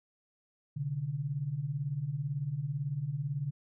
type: beating tone pair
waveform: sine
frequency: 127.9 / 145.9 Hz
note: C3 / D3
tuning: -39 / -11 cents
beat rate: 18 Hz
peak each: -37 / -33 dBFS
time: 0.76-3.51 s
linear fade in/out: 10 ms
effects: none